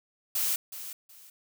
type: noise with echo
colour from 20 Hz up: blue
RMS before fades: -28 dBFS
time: 0.35-0.56 s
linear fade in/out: 5 ms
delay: 370 ms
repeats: 2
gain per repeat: -12 dB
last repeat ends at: 1.3 s
effects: none